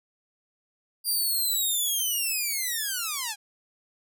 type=linear sweep; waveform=5% pulse; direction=down; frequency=4812 to 792 Hz; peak=-17 dBFS; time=1.04-3.36 s; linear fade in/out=50 ms; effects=none